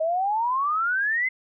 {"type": "exponential sweep", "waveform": "sine", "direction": "up", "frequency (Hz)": [622.3, 2093], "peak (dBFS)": -21, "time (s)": [0, 1.29], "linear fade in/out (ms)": 10, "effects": []}